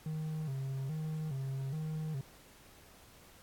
triangle tone with vibrato, 145 Hz, D3, 22 cents flat, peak -33 dBFS, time 0.06-2.21 s, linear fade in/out 2 ms, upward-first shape square, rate 1.2 Hz, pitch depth 130 cents each way, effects pink hiss -59 dBFS RMS until 3.42 s + AAC 64 kbps

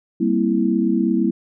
sine chord, C dominant seventh, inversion second, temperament equal, 196 / 233.1 / 261.6 / 329.6 Hz, G3 / Bb3 / C4 / E4, 0 / 0 / 0 / 0 cents, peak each -21 / -20 / -24 / -20 dBFS, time 0.2-1.31 s, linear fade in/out 10 ms, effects none

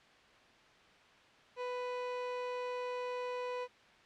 30% pulse tone, 496.1 Hz, B4, 8 cents sharp, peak -34 dBFS, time 1.56-3.68 s, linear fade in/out 50 ms, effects white hiss -61 dBFS RMS until 4.05 s + low-pass 3000 Hz 12 dB/octave

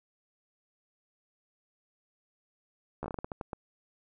slowing click train, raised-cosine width 1 ms, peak -22 dBFS, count 11, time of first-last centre 3.03-3.532 s, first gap 13 ms, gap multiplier 1.28, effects none

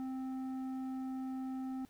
triangle tone with tanh clipping, 261.6 Hz, C4, in tune, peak -39 dBFS, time 0-1.85 s, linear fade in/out 0 ms, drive 13 dB, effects pink hiss -67 dBFS RMS until 1.89 s

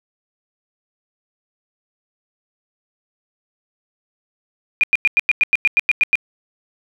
sine tone bursts, 2424 Hz, D#7, 46 cents flat, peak -10 dBFS, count 12, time 4.81-6.155 s, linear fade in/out 0 ms, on 25 ms, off 95 ms, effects none

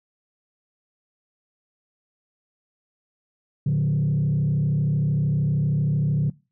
sine tone with frequency modulation, 146.83 Hz, D3, in tune, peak -17 dBFS, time 3.66-6.3 s, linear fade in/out 5 ms, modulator 33 Hz, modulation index 0.79, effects noise-tail reverb RT60 0.3 s tail -23 dB re dry + tanh soft clip ceiling -16 dBFS

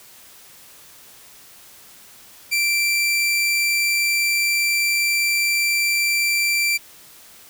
sawtooth tone, 2349 Hz, D7, in tune, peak -14 dBFS, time 2.51-6.78 s, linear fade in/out 20 ms, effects white hiss -46 dBFS RMS until 7.49 s

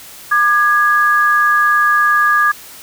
sine tone pair together, 1200 / 1662.6 Hz, D6 / G#6, +37 / +1 cents, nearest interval tritone, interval 564 cents, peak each -12 dBFS, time 0.31-2.52 s, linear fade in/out 10 ms, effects white hiss -36 dBFS RMS until 2.82 s

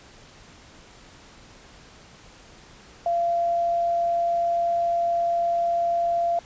sine tone, 686 Hz, F5, 31 cents flat, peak -20 dBFS, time 3.06-6.39 s, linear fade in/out 2 ms, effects pink hiss -49 dBFS RMS until 6.45 s + resampled to 16000 Hz

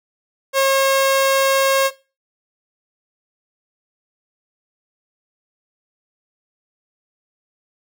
sawtooth tone, 541 Hz, C#5, 42 cents flat, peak -9 dBFS, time 0.53-1.91 s, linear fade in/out 50 ms, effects noise-tail reverb RT60 0.3 s tail -19 dB re dry

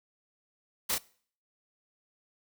white noise with echo, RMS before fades -30 dBFS, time 0.89-0.95 s, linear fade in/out 10 ms, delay 34 ms, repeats 1, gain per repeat -2 dB, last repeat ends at 0.984 s, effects noise-tail reverb RT60 0.5 s tail -22 dB re dry

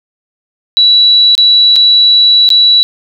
sine tone with dropouts, 3930 Hz, B7, 9 cents flat, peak -3 dBFS, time 0.77-2.83 s, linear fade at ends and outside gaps 0 ms, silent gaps 1.352-1.379 / 1.758-1.763 / 2.49-2.503 s, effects none

